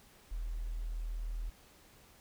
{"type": "tone", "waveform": "sine", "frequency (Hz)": 40.34, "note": "E1", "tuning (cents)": -37, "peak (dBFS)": -35, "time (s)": [0.31, 1.5], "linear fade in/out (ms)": 10, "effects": ["pink hiss -61 dBFS RMS until 2.2 s"]}